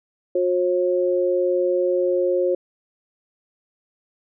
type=tone pair together; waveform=sine; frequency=360 / 539 Hz; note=F#4 / C#5; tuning=-47 / -49 cents; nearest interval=perfect fifth; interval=698 cents; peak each=-20 dBFS; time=0.35-2.55 s; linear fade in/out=5 ms; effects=none